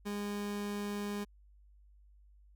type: tone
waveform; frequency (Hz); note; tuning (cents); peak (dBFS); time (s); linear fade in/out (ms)
30% pulse; 204.8; G#3; -24; -33; 0.05-1.25; 20
effects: added 50 Hz sine -58 dBFS peak until 2.55 s